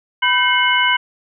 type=tone cluster; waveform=sine; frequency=989 / 1538 / 2153 / 2976 Hz; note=B5 / G6 / C7 / F#7; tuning=+2 / -33 / +49 / +9 cents; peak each=-18 dBFS; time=0.22-0.97 s; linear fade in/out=10 ms; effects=none